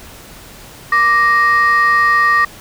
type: tone pair together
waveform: sine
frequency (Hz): 1174.7 / 1867.6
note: D6 / A#6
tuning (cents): 0 / +3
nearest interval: minor sixth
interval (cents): 803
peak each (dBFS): -10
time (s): 0.92-2.45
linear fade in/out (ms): 5
effects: tanh soft clip ceiling -5 dBFS + pink hiss -37 dBFS RMS until 2.6 s